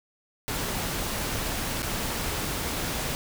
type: noise with dropouts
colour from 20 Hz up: pink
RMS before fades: -30 dBFS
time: 0.48-3.15 s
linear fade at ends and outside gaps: 0 ms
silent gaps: 1.821-1.829 s
effects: none